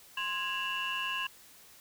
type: tone cluster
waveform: sine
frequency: 1048 / 1654 / 2709 / 2896 Hz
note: C6 / G#6 / E7 / F#7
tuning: +2 / -8 / +47 / -38 cents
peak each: -36 / -37 / -35 / -36 dBFS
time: 0.17-1.27 s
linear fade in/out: 5 ms
effects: tanh soft clip ceiling -26 dBFS + white hiss -56 dBFS RMS until 1.8 s